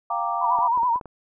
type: chord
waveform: sine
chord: G minor seventh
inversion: third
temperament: equal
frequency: 698.5 / 784 / 932.3 / 1174.7 Hz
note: F5 / G5 / Bb5 / D6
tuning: 0 / 0 / 0 / 0 cents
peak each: -28 / -30 / -28 / -27 dBFS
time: 0.1-0.68 s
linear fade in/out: 5 ms
type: tone with vibrato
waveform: sine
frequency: 960 Hz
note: B5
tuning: 49 cents flat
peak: -18 dBFS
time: 0.4-1 s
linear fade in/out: 50 ms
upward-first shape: sine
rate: 9.2 Hz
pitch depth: 83 cents each way
type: clicks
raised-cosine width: 1 ms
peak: -25 dBFS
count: 6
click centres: 0.588 / 0.775 / 0.832 / 0.959 / 1.012 / 1.057 s
effects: none